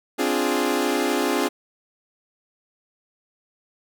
sawtooth chord, D half-diminished seventh, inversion third, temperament equal, 261.6 / 293.7 / 349.2 / 415.3 Hz, C4 / D4 / F4 / Ab4, 0 / 0 / 0 / 0 cents, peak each -22 dBFS, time 0.18-1.49 s, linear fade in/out 20 ms, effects none

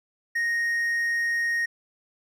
triangle tone, 1864.7 Hz, A#6, in tune, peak -21 dBFS, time 0.35-1.66 s, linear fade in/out 10 ms, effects none

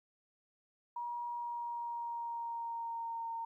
sine tone with pitch glide, 955 to 917.7 Hz, A#5 to A#5, +42 to -27 cents, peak -37 dBFS, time 0.96-3.45 s, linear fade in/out 5 ms, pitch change -69 cents, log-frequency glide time 1.27-3.31 s, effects 13-bit

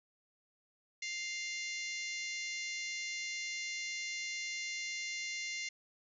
harmonic tone, 699 Hz, F5, 1 cent sharp, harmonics 3 / 4 / 5 / 6 / 7 / 8 / 9 / 10, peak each -40 / -47 / -52 / -47 / -52 / -48 / -48 / -52 dBFS, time 1.02-5.69 s, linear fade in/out 5 ms, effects none

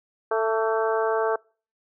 harmonic tone with a mistuned harmonic, 221.8 Hz, A3, 14 cents sharp, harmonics 2 / 3 / 4 / 5 / 6 / 7, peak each -23 / -27 / -29 / -31 / -33 / -34 dBFS, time 0.31-1.36 s, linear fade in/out 5 ms, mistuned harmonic 5, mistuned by +35 cents, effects noise-tail reverb RT60 0.4 s tail -26 dB re dry

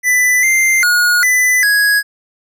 square tone with pitch steps, 1992 / 2091 / 1444 / 2000 / 1663 Hz, B6 / C7 / F#6 / B6 / G#6, +14 / -2 / -43 / +21 / +2 cents, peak -10 dBFS, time 0.03-2.03 s, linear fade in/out 50 ms, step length 400 ms, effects none

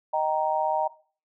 sine chord, Eb major, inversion none, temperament just, 622.3 / 777.8 / 933.4 Hz, Eb5 / G5 / Bb5, 0 / -14 / +2 cents, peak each -27 / -27 / -26 dBFS, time 0.13-0.88 s, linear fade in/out 10 ms, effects noise-tail reverb RT60 0.4 s tail -18 dB re dry

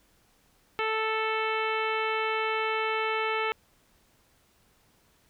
harmonic tone, 440 Hz, A4, in tune, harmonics 1 / 2 / 3 / 4 / 5 / 6 / 7 / 8 / 9, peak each -31 / -33 / -32 / -37 / -34 / -36 / -40 / -49 / -50 dBFS, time 0.79-3.52 s, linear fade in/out 0 ms, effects pink hiss -65 dBFS RMS until 5.29 s

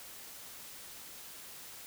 silence, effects white hiss -49 dBFS RMS until 1.86 s

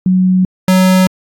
sine / square tone pair in turn, 185 / 186.07 Hz, F#3 / F#3, 0 / +10 cents, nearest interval unison, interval 10 cents, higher second, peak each -7 dBFS, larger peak neither, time 0.06-0.45 / 0.68-1.07 s, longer neither, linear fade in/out 2 ms, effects AAC 48 kbps

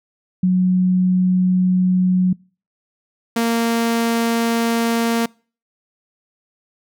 sine / sawtooth tone pair in turn, 183.4 / 231.1 Hz, F#3 / A#3, -15 / -15 cents, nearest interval major third, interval 400 cents, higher second, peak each -12 dBFS, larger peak neither, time 0.43-2.33 / 3.36-5.26 s, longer neither, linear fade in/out 5 ms, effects noise-tail reverb RT60 0.4 s tail -26 dB re dry

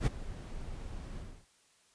brown noise with ADSR envelope, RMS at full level -24 dBFS, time 0-1.46 s, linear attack 65 ms, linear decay 19 ms, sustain -18 dB, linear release 290 ms, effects white hiss -67 dBFS RMS until 1.94 s + resampled to 22050 Hz

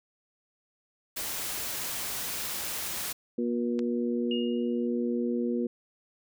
white noise, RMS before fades -34 dBFS, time 1.16-3.13 s, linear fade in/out 10 ms
clicks, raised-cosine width 0.2 ms, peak -23 dBFS, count 2, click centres 1.818 / 3.792 s
harmonic tone, 119.8 Hz, A#2, 48 cents sharp, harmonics 2 / 3 / 4, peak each -28 / -32 / -34 dBFS, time 3.38-5.67 s, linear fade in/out 5 ms
sine tone with exponential decay, 2851 Hz, F7, 35 cents sharp, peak -31 dBFS, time 4.31-4.87 s, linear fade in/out 2 ms, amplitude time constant 120 ms
effects none

